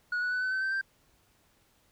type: tone with pitch steps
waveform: sine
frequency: 1457 / 1475.6 / 1494.5 / 1513.6 / 1533 / 1552.6 / 1572.4 Hz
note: F#6 / F#6 / F#6 / F#6 / G6 / G6 / G6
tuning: -27 / -5 / +17 / +39 / -39 / -17 / +5 cents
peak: -25 dBFS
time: 0.12-0.813 s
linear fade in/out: 5 ms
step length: 99 ms
effects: tanh soft clip ceiling -27 dBFS + pink hiss -67 dBFS RMS until 1.91 s